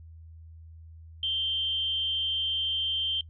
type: tone with amplitude modulation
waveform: sine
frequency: 3137 Hz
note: G7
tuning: 1 cent sharp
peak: -24 dBFS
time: 1.23-3.21 s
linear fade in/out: 2 ms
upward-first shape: sine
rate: 286 Hz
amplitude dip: 40%
effects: noise-tail reverb RT60 0.1 s tail -22 dB re dry + added 81 Hz sine -45 dBFS peak until 3.29 s